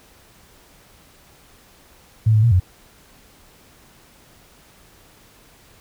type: tone with pitch steps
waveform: sine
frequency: 110.1 / 107.8 / 117.3 / 90.9 Hz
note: A2 / A2 / A#2 / F#2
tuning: +2 / -35 / +11 / -30 cents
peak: -11 dBFS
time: 2.26-2.6 s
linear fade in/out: 10 ms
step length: 85 ms
effects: pink hiss -51 dBFS RMS until 5.8 s